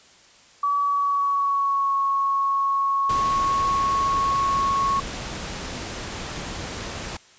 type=tone with pitch glide; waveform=sine; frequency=1142 to 1101.8 Hz; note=D6 to C#6; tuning=-49 to -11 cents; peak=-19 dBFS; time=0.63-5 s; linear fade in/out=5 ms; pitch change=-62 cents; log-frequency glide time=0.78-1.96 s
type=noise; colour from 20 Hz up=pink; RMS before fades=-32 dBFS; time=3.09-7.17 s; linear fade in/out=5 ms
effects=white hiss -52 dBFS RMS until 7.38 s + resampled to 16000 Hz